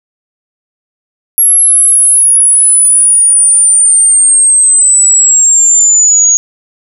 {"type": "linear sweep", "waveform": "sine", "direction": "down", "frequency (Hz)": [11280, 6645], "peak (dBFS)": -3, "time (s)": [1.38, 6.37], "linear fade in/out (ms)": 0, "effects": []}